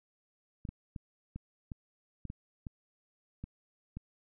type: clicks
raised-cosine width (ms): 5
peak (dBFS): -28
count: 10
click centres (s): 0.652 / 0.69 / 0.962 / 1.36 / 1.718 / 2.253 / 2.301 / 2.668 / 3.44 / 3.97
effects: none